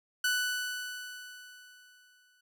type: tone with exponential decay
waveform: sawtooth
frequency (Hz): 1489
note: F#6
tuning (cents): +11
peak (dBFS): -22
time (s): 0.24-2.41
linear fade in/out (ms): 5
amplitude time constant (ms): 470
effects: none